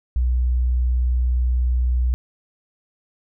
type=tone; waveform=sine; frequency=61.74 Hz; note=B1; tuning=in tune; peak=-16 dBFS; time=0.16-2.14 s; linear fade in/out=0 ms; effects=none

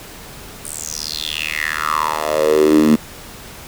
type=tone with high-pass filter sweep; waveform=10% pulse; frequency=77 Hz; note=D#2; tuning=17 cents flat; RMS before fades=-17 dBFS; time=0.64-2.96 s; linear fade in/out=10 ms; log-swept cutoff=9500 to 220 Hz; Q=6.3; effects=pink hiss -36 dBFS RMS until 3.67 s

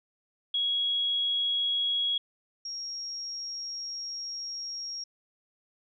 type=tone pair in turn; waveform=sine; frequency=3322 / 5587 Hz; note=G#7 / F8; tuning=0 / 0 cents; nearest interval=major sixth; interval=900 cents; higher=second; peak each=-25 / -34 dBFS; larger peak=first; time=0.54-2.18 / 2.65-5.04 s; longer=second; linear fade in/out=5 ms; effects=none

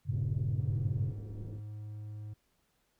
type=chord; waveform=sine; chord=G diminished; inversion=none; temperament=equal; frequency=98 / 116.54 / 138.59 Hz; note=G2 / Bb2 / Db3; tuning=0 / 0 / 0 cents; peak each=-34 dBFS; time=0.05-1.13 s; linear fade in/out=50 ms
type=low-pass noise; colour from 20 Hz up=pink; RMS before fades=-46 dBFS; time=0.1-1.61 s; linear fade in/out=50 ms; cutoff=410 Hz; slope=24 dB/octave
type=tone with pitch glide; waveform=triangle; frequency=104.8 to 105.83 Hz; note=G#2 to G#2; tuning=+16 to +33 cents; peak=-38 dBFS; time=0.58-2.34 s; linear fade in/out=10 ms; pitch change=+17 cents; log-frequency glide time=1.52-1.71 s
effects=pink hiss -75 dBFS RMS until 2.99 s

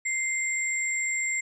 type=tone pair together; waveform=sine; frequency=2093 / 7459 Hz; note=C7 / A#8; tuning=0 / 0 cents; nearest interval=octave + minor seventh; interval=2200 cents; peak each=-27 / -30 dBFS; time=0.05-1.41 s; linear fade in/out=10 ms; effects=none

